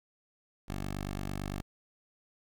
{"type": "tone", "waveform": "10% pulse", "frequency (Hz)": 48.88, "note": "G1", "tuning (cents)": -4, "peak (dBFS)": -27, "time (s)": [0.68, 1.62], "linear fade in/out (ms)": 10, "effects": ["11-bit"]}